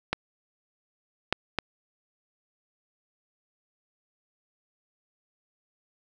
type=clicks; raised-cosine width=0.3 ms; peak=-9 / -6 / -9 dBFS; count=3; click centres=0.13 / 1.326 / 1.587 s; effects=none